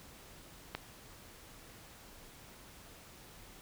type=click; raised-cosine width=0.3 ms; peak=-20 dBFS; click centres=0.75 s; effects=pink hiss -55 dBFS RMS until 3.61 s